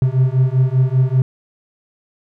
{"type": "beating tone pair", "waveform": "triangle", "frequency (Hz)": [127.4, 132.5], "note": ["C3", "C3"], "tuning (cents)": [-46, 22], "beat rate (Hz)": 5.1, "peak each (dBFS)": -13, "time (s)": [0.02, 1.22], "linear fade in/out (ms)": 2, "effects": []}